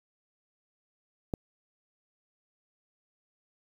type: click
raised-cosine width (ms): 2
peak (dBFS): -17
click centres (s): 1.338
effects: 8-bit